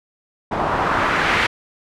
white noise with low-pass filter sweep, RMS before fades -19 dBFS, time 0.51-1.47 s, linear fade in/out 10 ms, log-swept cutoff 840 to 2200 Hz, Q 1.7, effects none

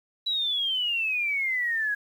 sine exponential sweep, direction down, 3951 to 1645 Hz, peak -24 dBFS, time 0.26-1.95 s, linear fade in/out 10 ms, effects 9-bit

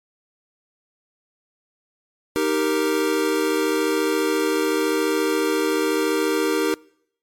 square chord, Eb major, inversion none, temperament equal, 311.1 / 392 / 466.2 Hz, Eb4 / G4 / Bb4, 0 / 0 / 0 cents, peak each -24 dBFS, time 2.36-6.74 s, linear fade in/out 0 ms, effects noise-tail reverb RT60 0.7 s tail -25 dB re dry + MP3 64 kbps

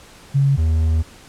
sine / triangle tone pair in turn, 138.59 / 79.78 Hz, C#3 / D#2, 0 / +44 cents, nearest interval minor seventh, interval 956 cents, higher first, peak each -12 dBFS, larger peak neither, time 0.34-0.57 / 0.57-1.03 s, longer second, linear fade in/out 20 ms, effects pink hiss -44 dBFS RMS until 1.28 s + low-pass 10000 Hz 12 dB/octave

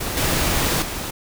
pink noise with level steps, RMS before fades -26 / -20 / -28 dBFS, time 0-1.11 s, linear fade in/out 10 ms, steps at 0.17 / 0.82 s, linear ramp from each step 2 ms, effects none

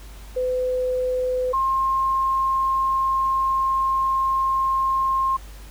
sine tone pair in turn, 506 / 1064.5 Hz, B4 / C6, +42 / +30 cents, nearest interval octave + minor second, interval 1288 cents, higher second, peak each -20 / -18 dBFS, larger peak second, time 0.36-1.53 / 1.53-5.37 s, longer second, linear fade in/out 10 ms, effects added 50 Hz sine -38 dBFS peak until 5.7 s + pink hiss -47 dBFS RMS until 5.7 s

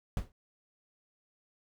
brown noise with exponential decay, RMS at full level -29 dBFS, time 0.17-0.32 s, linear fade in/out 1 ms, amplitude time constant 32 ms, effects none

